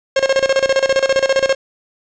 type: tone with tremolo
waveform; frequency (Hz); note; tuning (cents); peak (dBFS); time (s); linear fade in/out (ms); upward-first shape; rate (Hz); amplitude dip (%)
45% pulse; 538; C5; +48; -10; 0.16-1.55; 5; square; 15; 80
effects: resampled to 16000 Hz + 7-bit